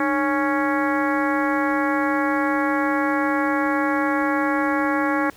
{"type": "harmonic tone with a mistuned harmonic", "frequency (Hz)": 277.5, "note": "C#4", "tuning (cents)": 2, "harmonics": [1, 2, 3, 4, 5, 6, 7, 8], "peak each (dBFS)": [-22, -27, -27, -27, -29, -28, -32, -34], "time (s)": [0, 5.3], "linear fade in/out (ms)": 2, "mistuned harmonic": 1, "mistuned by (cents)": 140, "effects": ["pink hiss -49 dBFS RMS until 5.36 s"]}